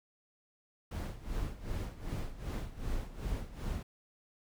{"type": "noise with tremolo", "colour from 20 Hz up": "brown", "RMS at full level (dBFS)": -35, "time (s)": [0.91, 3.83], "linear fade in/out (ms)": 5, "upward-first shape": "sine", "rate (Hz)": 2.6, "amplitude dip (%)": 80, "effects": []}